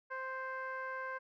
15% pulse tone with low-pass filter, 523.3 Hz, C5, in tune, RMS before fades -41 dBFS, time 0.1-1.19 s, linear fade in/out 20 ms, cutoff 1500 Hz, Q 2.2, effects none

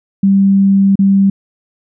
sine tone with dropouts, 196 Hz, G3, in tune, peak -6 dBFS, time 0.23-1.3 s, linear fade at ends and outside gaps 5 ms, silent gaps 0.956-0.99 s, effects none

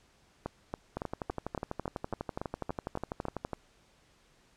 two click trains, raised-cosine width 1 ms, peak -20 / -20 dBFS, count 31 / 12, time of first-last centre 0.97-3.449 / 0.46-3.533 s, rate 12.1 / 3.58 Hz, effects pink hiss -65 dBFS RMS until 4.56 s + low-pass 8000 Hz 12 dB/octave

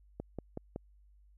click train, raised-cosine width 2 ms, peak -25 dBFS, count 4, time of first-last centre 0.2-0.761 s, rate 5.35 Hz, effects added 50 Hz sine -59 dBFS peak until 1.37 s

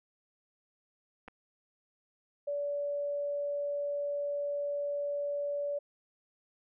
clicks, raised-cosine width 0.5 ms, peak -33 dBFS, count 2, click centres 1.279 / 1.283 s
sine tone, 575 Hz, D5, 37 cents flat, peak -31 dBFS, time 2.47-5.79 s, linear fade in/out 10 ms
effects none

